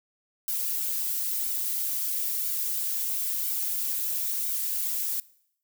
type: noise with flanger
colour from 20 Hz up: violet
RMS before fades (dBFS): -29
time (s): 0.48-5.2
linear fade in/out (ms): 2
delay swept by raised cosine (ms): 1.3 to 7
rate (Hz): 1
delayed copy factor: +0.95
effects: noise-tail reverb RT60 0.7 s tail -21 dB re dry